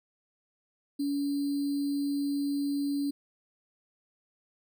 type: tone with sample-and-hold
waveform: sine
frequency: 283.6 Hz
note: C#4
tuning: 40 cents sharp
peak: -27 dBFS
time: 0.99-3.11 s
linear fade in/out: 10 ms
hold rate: 4410 Hz
effects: none